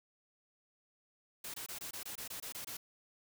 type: noise bursts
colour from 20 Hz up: white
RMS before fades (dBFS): -44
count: 11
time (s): 1.44-2.77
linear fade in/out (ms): 5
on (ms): 100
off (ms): 23
effects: none